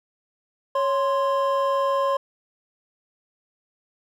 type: tone pair together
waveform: triangle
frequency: 553.2 / 1046.5 Hz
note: C#5 / C6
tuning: -4 / 0 cents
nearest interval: major seventh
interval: 1104 cents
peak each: -20 / -21 dBFS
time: 0.75-2.17 s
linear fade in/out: 5 ms
effects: none